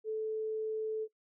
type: tone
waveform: sine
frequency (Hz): 436.6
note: A4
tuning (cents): -13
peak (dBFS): -32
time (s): 0.04-1.08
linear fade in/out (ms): 50
effects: noise-tail reverb RT60 0.1 s tail -20 dB re dry